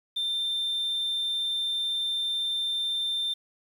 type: tone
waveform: sine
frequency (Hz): 3582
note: A7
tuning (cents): +30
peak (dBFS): -24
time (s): 0.16-3.34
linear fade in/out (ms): 10
effects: tanh soft clip ceiling -24 dBFS + 9-bit